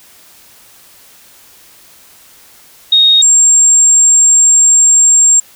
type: tone pair in turn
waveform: sine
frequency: 3729 / 7443 Hz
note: A#7 / A#8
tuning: 0 / -4 cents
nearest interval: octave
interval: 1196 cents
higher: second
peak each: -4 dBFS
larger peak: neither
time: 2.92-3.22 / 3.22-5.4 s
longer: second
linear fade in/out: 5 ms
effects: white hiss -42 dBFS RMS until 5.55 s